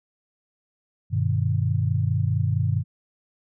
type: chord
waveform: sine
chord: G augmented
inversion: none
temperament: just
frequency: 98 / 122.5 / 153.12 Hz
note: G2 / B2 / D#3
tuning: 0 / -14 / -27 cents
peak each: -23 / -24 / -26 dBFS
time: 1.1-2.84 s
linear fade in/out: 50 ms
effects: none